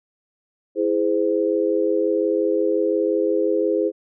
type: chord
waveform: sine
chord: E augmented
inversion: none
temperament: equal with one note detuned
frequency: 329.6 / 415.3 / 514 Hz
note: E4 / G#4 / B#4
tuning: 0 / 0 / -31 cents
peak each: -22 / -21 / -22 dBFS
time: 0.75-3.92 s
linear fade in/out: 50 ms
effects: none